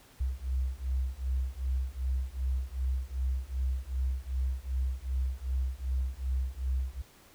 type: beating tone pair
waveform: sine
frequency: 63.5 / 66.1 Hz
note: B1 / C2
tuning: +49 / +18 cents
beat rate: 2.6 Hz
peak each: -32 / -32 dBFS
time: 0.2-7.02 s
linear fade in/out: 10 ms
effects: pink hiss -58 dBFS RMS until 7.34 s